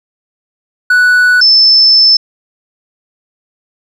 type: tone pair in turn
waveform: triangle / sine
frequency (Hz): 1480 / 5274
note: F#6 / E8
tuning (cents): 0 / 0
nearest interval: octave + minor seventh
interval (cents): 2200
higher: second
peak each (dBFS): -3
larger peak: neither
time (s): 0.9-1.41 / 1.41-2.17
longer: second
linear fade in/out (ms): 5
effects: none